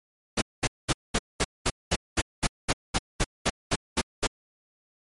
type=noise bursts; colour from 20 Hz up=pink; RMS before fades=-23 dBFS; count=16; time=0.37-4.272 s; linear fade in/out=10 ms; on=47 ms; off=210 ms; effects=low-pass 11000 Hz 12 dB/octave + MP3 48 kbps